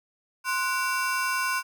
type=ring-modulated tone; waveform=35% pulse; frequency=1260 Hz; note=D#6; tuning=21 cents sharp; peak=-20 dBFS; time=0.44-1.63 s; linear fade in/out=50 ms; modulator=215 Hz; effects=none